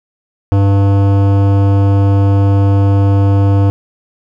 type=tone with hard clipping; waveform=sine; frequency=99 Hz; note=G2; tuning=18 cents sharp; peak=-9 dBFS; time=0.52-3.7 s; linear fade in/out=0 ms; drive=16 dB; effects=none